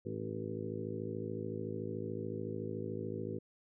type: harmonic tone with a mistuned harmonic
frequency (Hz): 53.7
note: A1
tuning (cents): -41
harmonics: 2 / 3 / 4 / 5 / 6 / 7 / 8 / 9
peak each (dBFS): -44 / -46 / -45 / -47 / -49 / -43 / -46 / -46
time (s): 0.05-3.39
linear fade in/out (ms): 10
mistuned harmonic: 6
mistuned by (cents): -39
effects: none

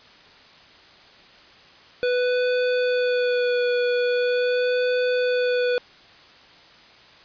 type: tone with vibrato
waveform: square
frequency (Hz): 493.9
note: B4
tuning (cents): 0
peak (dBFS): -20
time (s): 2.03-5.78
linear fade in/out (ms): 0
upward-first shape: sine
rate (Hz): 0.42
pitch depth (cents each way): 15
effects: white hiss -49 dBFS RMS until 7.24 s + resampled to 11025 Hz

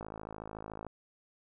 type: click train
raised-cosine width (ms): 1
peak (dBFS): -28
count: 47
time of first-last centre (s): 0.01-0.867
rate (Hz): 53.7
effects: none

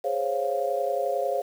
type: chord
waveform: sine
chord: Db major seventh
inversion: second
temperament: equal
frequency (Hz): 415.3 / 523.3 / 554.4 / 698.5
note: Ab4 / C5 / Db5 / F5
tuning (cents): 0 / 0 / 0 / 0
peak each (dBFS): -32 / -29 / -28 / -29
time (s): 0.04-1.42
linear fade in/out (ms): 10
effects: 8-bit

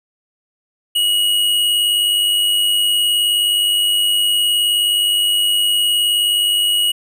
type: tone with amplitude modulation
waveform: square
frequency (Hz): 2900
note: F#7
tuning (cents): -35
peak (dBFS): -12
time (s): 0.95-6.92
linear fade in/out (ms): 10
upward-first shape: sine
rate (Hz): 99.3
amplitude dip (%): 40
effects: none

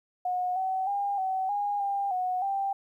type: tone with pitch steps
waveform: sine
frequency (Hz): 726 / 757 / 805 / 758 / 817 / 798 / 734 / 787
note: F#5 / F#5 / G5 / F#5 / G#5 / G5 / F#5 / G5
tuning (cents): -33 / +39 / +46 / +42 / -29 / +31 / -14 / +7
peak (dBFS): -26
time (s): 0.25-2.73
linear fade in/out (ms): 5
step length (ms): 310
effects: 11-bit

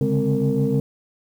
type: tone cluster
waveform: sine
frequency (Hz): 137.4 / 144 / 205.5 / 261.4 / 459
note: C#3 / D3 / G#3 / C4 / A#4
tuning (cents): -15 / -34 / -18 / -1 / -27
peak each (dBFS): -23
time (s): 0.01-0.8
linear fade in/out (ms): 2
effects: tanh soft clip ceiling -10 dBFS + 8-bit

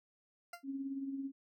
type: tone with exponential decay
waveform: 20% pulse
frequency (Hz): 693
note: F5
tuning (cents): -14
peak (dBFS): -37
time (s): 0.53-0.64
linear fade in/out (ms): 5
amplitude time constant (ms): 23
type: tone with tremolo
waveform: sine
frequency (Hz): 272.7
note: C#4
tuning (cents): -28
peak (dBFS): -35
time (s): 0.63-1.32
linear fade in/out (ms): 50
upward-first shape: triangle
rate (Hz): 18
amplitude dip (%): 55
effects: none

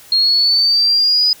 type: linear sweep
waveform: sine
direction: up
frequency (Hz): 4248 to 4989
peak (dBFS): -10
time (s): 0.12-1.33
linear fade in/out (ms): 2
effects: white hiss -42 dBFS RMS until 1.4 s

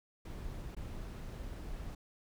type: noise with dropouts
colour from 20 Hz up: brown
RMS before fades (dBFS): -43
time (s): 0.25-1.95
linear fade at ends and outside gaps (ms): 5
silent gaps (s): 0.75-0.766
effects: none

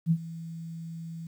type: tone with ADSR envelope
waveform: sine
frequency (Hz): 164.81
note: E3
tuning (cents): 0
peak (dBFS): -18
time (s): 0.06-1.27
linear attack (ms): 50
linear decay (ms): 61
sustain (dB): -18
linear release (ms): 4
effects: 10-bit

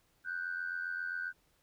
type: tone pair together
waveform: sine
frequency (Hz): 1471 / 1558.5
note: F#6 / G6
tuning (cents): -11 / -11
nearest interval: minor second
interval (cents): 100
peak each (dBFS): -37 / -38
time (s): 0.24-1.33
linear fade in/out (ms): 50
effects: tanh soft clip ceiling -28 dBFS + pink hiss -72 dBFS RMS until 1.62 s

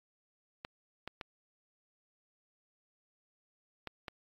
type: clicks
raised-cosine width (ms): 0.3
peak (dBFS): -24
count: 5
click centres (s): 0.649 / 1.076 / 1.212 / 3.873 / 4.082
effects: AAC 32 kbps

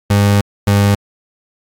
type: tone pair in turn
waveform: 30% pulse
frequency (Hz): 101.5 / 101.1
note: G#2 / G#2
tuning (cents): -39 / -46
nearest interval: unison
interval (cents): 7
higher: first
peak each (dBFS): -6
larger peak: neither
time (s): 0.1-0.41 / 0.67-0.95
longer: first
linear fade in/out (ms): 5
effects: AAC 64 kbps

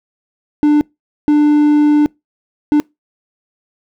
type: tone bursts at uneven times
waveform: triangle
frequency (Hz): 296.9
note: D4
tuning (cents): +19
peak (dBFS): -5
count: 3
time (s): 0.63-0.81 / 1.28-2.06 / 2.72-2.8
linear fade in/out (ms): 0
effects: noise-tail reverb RT60 0.2 s tail -25 dB re dry

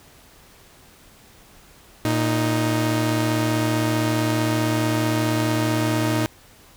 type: tone pair together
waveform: sawtooth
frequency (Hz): 115.6 / 311.3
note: A#2 / D#4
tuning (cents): -14 / +1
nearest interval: octave + perfect fourth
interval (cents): 1715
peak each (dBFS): -18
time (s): 2.05-6.26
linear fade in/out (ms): 0
effects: pink hiss -50 dBFS RMS until 6.76 s

